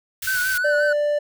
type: band-stop noise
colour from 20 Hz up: white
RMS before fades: -29 dBFS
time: 0.22-0.58 s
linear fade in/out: 5 ms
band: 140 to 1300 Hz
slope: 96 dB/octave
type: tone with vibrato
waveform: triangle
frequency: 1500 Hz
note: F#6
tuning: 23 cents sharp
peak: -18 dBFS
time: 0.27-0.93 s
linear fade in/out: 5 ms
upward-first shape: sine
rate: 5.6 Hz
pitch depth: 48 cents each way
type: tone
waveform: triangle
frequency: 589 Hz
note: D5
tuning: 5 cents sharp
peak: -16 dBFS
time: 0.64-1.19 s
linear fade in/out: 10 ms
effects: none